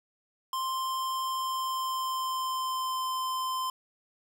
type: tone with pitch glide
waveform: square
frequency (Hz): 1048 to 1035.4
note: C6 to C6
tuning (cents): +2 to -18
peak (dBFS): -30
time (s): 0.53-3.7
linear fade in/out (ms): 2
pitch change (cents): -20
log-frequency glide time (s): 1.29-3.06
effects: none